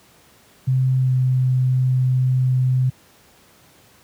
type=tone with pitch glide; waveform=sine; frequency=130 to 128.43 Hz; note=C3 to C3; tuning=-11 to -32 cents; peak=-14 dBFS; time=0.67-2.9 s; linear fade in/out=10 ms; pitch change=-21 cents; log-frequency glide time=0.98-1.13 s; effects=pink hiss -52 dBFS RMS until 4.03 s + high-pass 80 Hz 12 dB/octave